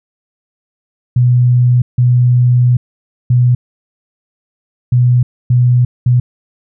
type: tone bursts at uneven times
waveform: sine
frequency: 123.47 Hz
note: B2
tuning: in tune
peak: -6 dBFS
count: 6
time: 1.16-1.82 / 1.98-2.77 / 3.3-3.55 / 4.92-5.23 / 5.5-5.85 / 6.06-6.2 s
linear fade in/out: 5 ms
effects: none